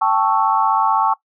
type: chord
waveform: sine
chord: A dominant seventh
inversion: third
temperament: equal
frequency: 784 / 880 / 1108.7 / 1318.5 Hz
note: G5 / A5 / C#6 / E6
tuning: 0 / 0 / 0 / 0 cents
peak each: -20 / -17 / -18 / -23 dBFS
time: 0.01-1.14 s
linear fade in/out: 10 ms
effects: noise-tail reverb RT60 0.1 s tail -19 dB re dry